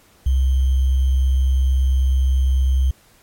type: tone with sample-and-hold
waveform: sine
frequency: 65.41 Hz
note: C2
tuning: in tune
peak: -13 dBFS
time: 0.26-2.91 s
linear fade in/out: 5 ms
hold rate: 3150 Hz
effects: pink hiss -53 dBFS RMS until 3.22 s + MP3 64 kbps